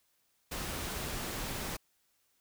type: noise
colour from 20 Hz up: pink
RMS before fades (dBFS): -38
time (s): 0.51-1.77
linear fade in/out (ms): 10
effects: white hiss -74 dBFS RMS until 2.4 s